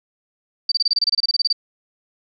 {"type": "tone bursts", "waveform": "sine", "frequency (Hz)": 4640, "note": "D8", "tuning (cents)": -22, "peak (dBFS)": -14, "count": 16, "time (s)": [0.69, 1.528], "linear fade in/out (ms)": 5, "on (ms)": 28, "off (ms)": 26, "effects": []}